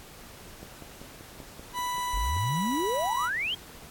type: click train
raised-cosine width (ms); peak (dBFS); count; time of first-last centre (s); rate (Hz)
2; -31; 10; 0.63-2.367; 5.18
type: tone with pitch glide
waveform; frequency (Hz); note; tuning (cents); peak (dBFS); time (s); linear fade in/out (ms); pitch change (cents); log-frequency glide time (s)
40% pulse; 987.8 to 980.4; B5 to B5; 0 to -13; -28; 1.73-3.3; 50; -13; 2.19-2.69
type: exponential sweep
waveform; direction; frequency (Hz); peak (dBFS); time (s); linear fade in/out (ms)
sine; up; 43.26 to 3300; -27; 2.13-3.55; 10
effects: pink hiss -48 dBFS RMS until 3.9 s + AAC 64 kbps